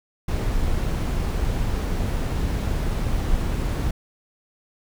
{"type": "noise", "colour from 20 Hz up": "brown", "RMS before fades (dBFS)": -23, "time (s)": [0.28, 3.91], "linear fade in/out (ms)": 5, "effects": []}